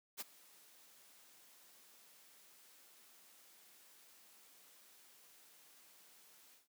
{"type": "noise with ADSR envelope", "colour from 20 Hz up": "white", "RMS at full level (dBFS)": -42, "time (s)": [0.17, 6.68], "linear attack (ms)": 38, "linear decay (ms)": 21, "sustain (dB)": -22, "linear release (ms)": 150, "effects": ["high-pass 200 Hz 12 dB/octave"]}